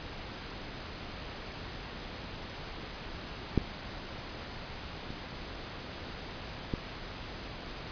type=clicks; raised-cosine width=3 ms; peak=-11 / -27 / -17 dBFS; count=3; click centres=3.577 / 5.105 / 6.738 s; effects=pink hiss -42 dBFS RMS until 7.91 s + resampled to 11025 Hz